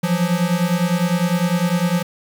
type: beating tone pair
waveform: square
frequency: 170.4 / 180.3 Hz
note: F3 / F#3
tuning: -42 / -45 cents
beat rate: 9.9 Hz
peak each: -20 dBFS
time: 0.03-2.03 s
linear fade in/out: 10 ms
effects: 7-bit